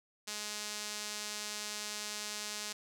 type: tone with band-pass filter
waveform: sawtooth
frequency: 210 Hz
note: G#3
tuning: 19 cents sharp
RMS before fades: -41 dBFS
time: 0.27-2.73 s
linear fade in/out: 10 ms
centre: 6100 Hz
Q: 1.1
effects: none